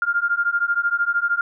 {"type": "beating tone pair", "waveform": "sine", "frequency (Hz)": [1396.9, 1409.9], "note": ["F6", "F6"], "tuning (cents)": [0, 16], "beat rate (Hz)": 13, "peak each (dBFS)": -21, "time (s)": [0.02, 1.41], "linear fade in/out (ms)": 2, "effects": []}